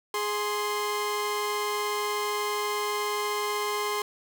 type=tone pair together; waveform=sawtooth; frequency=415.9 / 1048 Hz; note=G#4 / C6; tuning=+2 / +2 cents; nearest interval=octave + major third; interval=1600 cents; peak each=-26 dBFS; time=0.14-4.02 s; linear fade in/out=2 ms; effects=none